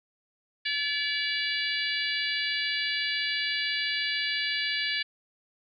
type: harmonic tone with a mistuned harmonic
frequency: 574 Hz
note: D5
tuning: 40 cents flat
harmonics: 3 / 4 / 5 / 6 / 7 / 8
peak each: -32 / -33 / -34 / -35 / -35 / -36 dBFS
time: 0.65-5.03 s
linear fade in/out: 10 ms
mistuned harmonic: 8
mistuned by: +20 cents
effects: none